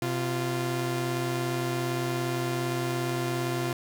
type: tone pair together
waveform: sawtooth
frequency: 128.3 / 347.5 Hz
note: C3 / F4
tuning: -34 / -9 cents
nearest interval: octave + perfect fourth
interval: 1725 cents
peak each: -26 dBFS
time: 0.02-3.73 s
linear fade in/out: 2 ms
effects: none